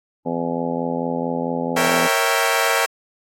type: harmonic tone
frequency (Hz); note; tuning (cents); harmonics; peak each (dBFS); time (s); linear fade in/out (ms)
84.5; E2; +43; 2 / 3 / 4 / 5 / 6 / 7 / 8 / 9 / 10; -29 / -25 / -36 / -30 / -27 / -31 / -36 / -34 / -30; 0.25-2.08; 20
type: chord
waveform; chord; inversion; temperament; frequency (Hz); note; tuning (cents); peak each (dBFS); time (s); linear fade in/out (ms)
15% pulse; A# diminished seventh; none; equal; 466.2 / 554.4 / 659.3 / 784; A#4 / C#5 / E5 / G5; 0 / 0 / 0 / 0; -16; 1.76-2.86; 10
effects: AAC 48 kbps